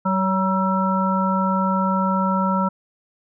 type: harmonic tone with a mistuned harmonic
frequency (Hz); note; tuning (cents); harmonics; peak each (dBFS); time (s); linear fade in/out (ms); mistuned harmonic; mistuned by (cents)
190.4; F#3; +50; 1 / 3 / 5 / 7; -20 / -27 / -23 / -24; 0.05-2.69; 10; 3; -28
effects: none